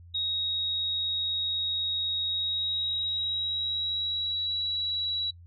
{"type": "tone with pitch glide", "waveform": "sine", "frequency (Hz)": [3776, 3907], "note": ["A#7", "B7"], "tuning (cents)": [22, -19], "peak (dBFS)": -27, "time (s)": [0.14, 5.31], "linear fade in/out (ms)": 10, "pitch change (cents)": 59, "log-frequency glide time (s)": [2.26, 4.53], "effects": ["noise-tail reverb RT60 0.1 s tail -23 dB re dry", "added 86 Hz sine -47 dBFS peak until 5.46 s"]}